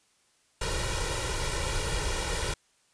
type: noise with comb filter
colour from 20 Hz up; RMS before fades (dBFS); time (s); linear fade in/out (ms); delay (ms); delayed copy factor
pink; -30; 0.61-2.54; 5; 2.1; +0.85
effects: white hiss -67 dBFS RMS until 2.93 s + resampled to 22050 Hz